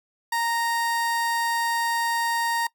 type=tone; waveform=30% pulse; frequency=930 Hz; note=A#5; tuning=4 cents flat; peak=-20 dBFS; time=0.32-2.67 s; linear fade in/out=5 ms; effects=noise-tail reverb RT60 0.1 s tail -21 dB re dry